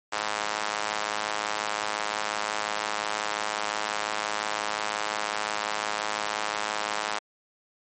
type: tone with high-pass filter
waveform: sawtooth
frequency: 105.7 Hz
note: G#2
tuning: 31 cents sharp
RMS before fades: -30 dBFS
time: 0.12-7.19 s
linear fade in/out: 10 ms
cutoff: 900 Hz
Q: 1.1
effects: MP3 32 kbps